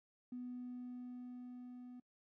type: tone with level ramp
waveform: triangle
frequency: 247.7 Hz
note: B3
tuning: 5 cents sharp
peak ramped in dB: -39 to -48 dBFS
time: 0.32-2 s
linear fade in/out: 5 ms
effects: noise-tail reverb RT60 0.1 s tail -25 dB re dry + tanh soft clip ceiling -41 dBFS